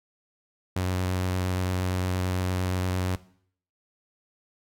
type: tone with vibrato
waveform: sawtooth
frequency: 91.9 Hz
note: F#2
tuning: 11 cents flat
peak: -21 dBFS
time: 0.76-3.16 s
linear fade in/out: 5 ms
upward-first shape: sine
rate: 8.7 Hz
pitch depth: 13 cents each way
effects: noise-tail reverb RT60 0.6 s tail -18 dB re dry